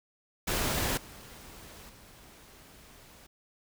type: noise with level steps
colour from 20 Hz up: pink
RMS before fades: -30 / -49 / -54 dBFS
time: 0.47-3.27 s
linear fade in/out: 10 ms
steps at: 0.97 / 1.89 s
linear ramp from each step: 5 ms
effects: none